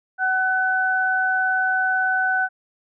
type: tone pair together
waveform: sine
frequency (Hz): 751.5 / 1503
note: F#5 / F#6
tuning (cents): +27 / +27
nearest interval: octave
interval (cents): 1200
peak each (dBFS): -23 / -19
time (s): 0.18-2.49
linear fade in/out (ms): 50
effects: none